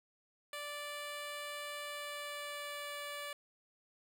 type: tone with pitch glide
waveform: 10% pulse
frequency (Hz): 585 to 580.3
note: D5 to D5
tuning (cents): -7 to -21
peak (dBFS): -33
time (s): 0.53-3.33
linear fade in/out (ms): 2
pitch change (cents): -14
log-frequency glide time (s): 1.82-3.01
effects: none